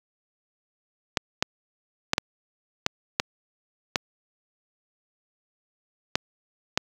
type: clicks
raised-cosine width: 0.2 ms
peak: -3 dBFS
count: 9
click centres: 1.172 / 1.425 / 2.134 / 2.181 / 2.864 / 3.199 / 3.958 / 6.155 / 6.775 s
effects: high-pass 80 Hz 12 dB/octave + 7-bit